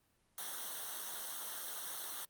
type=noise with comb filter; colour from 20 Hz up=white; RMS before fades=-43 dBFS; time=0.38-2.25 s; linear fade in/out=2 ms; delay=0.41 ms; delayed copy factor=-0.95; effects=pink hiss -75 dBFS RMS until 2.29 s + Opus 32 kbps